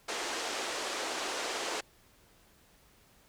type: band-pass noise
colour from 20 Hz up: pink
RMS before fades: -36 dBFS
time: 0.08-1.81 s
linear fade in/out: 10 ms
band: 350 to 7900 Hz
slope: 24 dB/octave
effects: pink hiss -63 dBFS RMS until 3.28 s